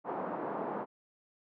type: band-pass noise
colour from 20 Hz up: white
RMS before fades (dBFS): -37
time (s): 0.04-0.86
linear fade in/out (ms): 50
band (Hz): 190 to 1000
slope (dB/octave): 24
effects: none